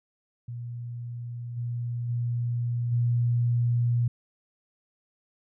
sine tone with level steps, 119.7 Hz, A#2, 46 cents sharp, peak -33 / -28 / -25 / -21 dBFS, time 0.48-4.08 s, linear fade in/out 5 ms, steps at 1.56 / 2.08 / 2.91 s, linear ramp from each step 20 ms, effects none

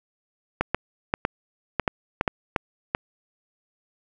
clicks, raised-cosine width 0.5 ms, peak -6 dBFS, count 10, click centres 0.61 / 0.746 / 1.139 / 1.251 / 1.797 / 1.878 / 2.211 / 2.278 / 2.562 / 2.949 s, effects none

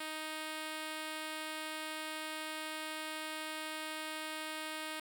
5% pulse tone, 312 Hz, D#4, 5 cents sharp, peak -28 dBFS, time 0-5 s, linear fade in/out 5 ms, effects 10-bit

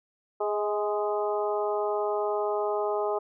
harmonic tone with a mistuned harmonic, 207.7 Hz, G#3, in tune, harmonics 2 / 3 / 4 / 5 / 6, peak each -28 / -31 / -32 / -37 / -37 dBFS, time 0.4-3.19 s, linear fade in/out 10 ms, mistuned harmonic 3, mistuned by +28 cents, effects none

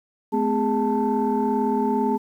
sine tone cluster, 216.7 / 254.5 / 412.3 / 883 Hz, A3 / C4 / G#4 / A5, -26 / -48 / -13 / +6 cents, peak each -24 dBFS, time 0.32-2.18 s, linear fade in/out 20 ms, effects tanh soft clip ceiling -11 dBFS + 9-bit

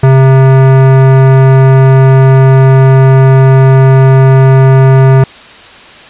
sine tone with hard clipping, 133 Hz, C3, 29 cents sharp, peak -3 dBFS, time 0.03-5.24 s, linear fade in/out 5 ms, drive 18 dB, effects white hiss -32 dBFS RMS until 6.09 s + resampled to 8000 Hz

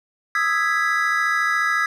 triangle chord, E major seventh, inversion third, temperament equal, 1244.5 / 1318.5 / 1661.2 / 1975.5 Hz, D#6 / E6 / G#6 / B6, 0 / 0 / 0 / 0 cents, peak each -23 / -23 / -20 / -22 dBFS, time 0.35-1.86 s, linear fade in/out 2 ms, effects none

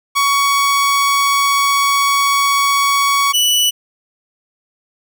sawtooth tone pair in turn, 1121 / 2962 Hz, C#6 / F#7, +19 / +1 cents, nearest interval octave + perfect fourth, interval 1682 cents, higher second, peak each -8 dBFS, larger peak neither, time 0.15-3.33 / 3.33-3.71 s, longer first, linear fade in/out 20 ms, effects none

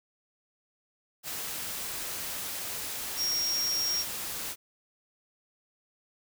sine tone in noise, 5588 Hz, F8, in tune, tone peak -27 dBFS, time 3.16-4.05 s, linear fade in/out 50 ms, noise white, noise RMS -36 dBFS, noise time 1.23-4.56 s, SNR +6 dB, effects none

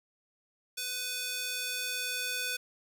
square tone with high-pass filter sweep, 498.9 Hz, B4, 17 cents sharp, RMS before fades -35 dBFS, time 0.77-2.57 s, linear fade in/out 10 ms, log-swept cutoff 3300 to 2000 Hz, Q 0.87, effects none

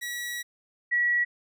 sawtooth / sine tone pair in turn, 1929 / 1929 Hz, B6 / B6, -41 / -41 cents, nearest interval unison, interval 0 cents, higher neither, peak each -28 / -21 dBFS, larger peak second, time 0.01-0.43 / 0.91-1.25 s, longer first, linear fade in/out 20 ms, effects none

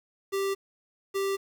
square tone pair in turn, 392 / 392 Hz, G4 / G4, 0 / 0 cents, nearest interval unison, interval 0 cents, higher neither, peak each -27 dBFS, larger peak neither, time 0.32-0.55 / 1.14-1.37 s, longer neither, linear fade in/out 20 ms, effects 9-bit

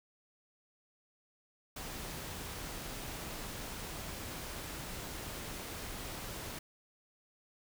pink noise, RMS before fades -43 dBFS, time 1.76-6.59 s, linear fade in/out 5 ms, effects none

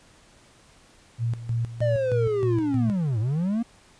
sine tone with tremolo, 116.54 Hz, A#2, in tune, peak -22 dBFS, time 1.18-2.95 s, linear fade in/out 50 ms, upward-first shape square, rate 3.2 Hz, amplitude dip 75%
triangle linear two-way sweep, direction down then up, 611 to 102.8 to 240.1 Hz, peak -20 dBFS, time 1.81-3.63 s, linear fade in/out 10 ms, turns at 3.19 s
effects pink hiss -55 dBFS RMS until 3.99 s + resampled to 22050 Hz

